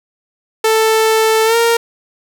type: tone with pitch glide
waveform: sawtooth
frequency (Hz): 441.6 to 464.1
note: A4 to A#4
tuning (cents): +6 to -8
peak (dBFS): -6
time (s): 0.64-1.77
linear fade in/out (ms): 5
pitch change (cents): +86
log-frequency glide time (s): 1.45-1.56
effects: none